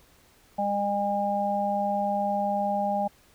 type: harmonic tone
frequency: 202.5 Hz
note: G#3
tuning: 43 cents flat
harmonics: 1 / 3 / 4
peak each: -31 / -29 / -26 dBFS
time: 0.58-3.08 s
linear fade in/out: 10 ms
effects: pink hiss -59 dBFS RMS until 3.34 s